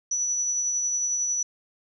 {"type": "tone with tremolo", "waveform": "sine", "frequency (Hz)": 5920, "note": "F#8", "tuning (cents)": 0, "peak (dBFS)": -22, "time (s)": [0.11, 1.43], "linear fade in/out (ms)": 5, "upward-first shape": "triangle", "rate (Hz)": 11, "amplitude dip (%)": 30, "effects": []}